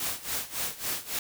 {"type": "noise with tremolo", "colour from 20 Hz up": "white", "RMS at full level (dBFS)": -30, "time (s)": [0, 1.19], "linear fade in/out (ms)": 2, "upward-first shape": "sine", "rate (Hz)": 3.6, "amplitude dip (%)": 85, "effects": []}